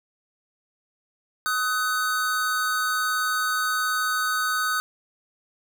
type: tone pair together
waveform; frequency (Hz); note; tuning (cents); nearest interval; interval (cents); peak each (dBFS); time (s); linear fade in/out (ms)
square; 1261.3 / 1500; D#6 / F#6; +23 / +23; minor third; 300; -26; 1.46-4.8; 0
effects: none